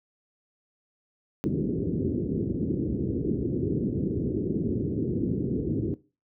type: low-pass noise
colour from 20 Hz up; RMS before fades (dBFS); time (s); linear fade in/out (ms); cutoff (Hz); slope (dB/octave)
white; -27; 1.44-5.94; 0; 400; 48
effects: noise-tail reverb RT60 0.3 s tail -18 dB re dry + high-pass 80 Hz 12 dB/octave